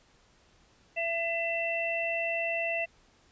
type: harmonic tone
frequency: 670 Hz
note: E5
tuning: 28 cents sharp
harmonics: 1 / 3 / 4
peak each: -32 / -36 / -31 dBFS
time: 0.96-2.86 s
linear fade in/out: 20 ms
effects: pink hiss -63 dBFS RMS until 3.31 s + resampled to 16000 Hz